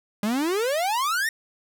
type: exponential sweep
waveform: 45% pulse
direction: up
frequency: 200 to 1891 Hz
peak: -22 dBFS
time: 0.23-1.29 s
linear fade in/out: 2 ms
effects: none